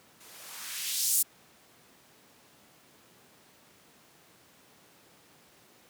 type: noise with band-pass filter sweep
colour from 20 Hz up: violet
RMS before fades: -32 dBFS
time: 0.2-1.23 s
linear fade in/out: 10 ms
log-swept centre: 260 to 10000 Hz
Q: 1.1
effects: pink hiss -59 dBFS RMS until 5.89 s + high-pass 150 Hz 12 dB/octave